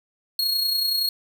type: tone with amplitude modulation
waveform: 45% pulse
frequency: 4300 Hz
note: C8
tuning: 47 cents sharp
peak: -18 dBFS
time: 0.39-1.09 s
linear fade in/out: 2 ms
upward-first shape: sine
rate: 30.6 Hz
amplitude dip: 45%
effects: none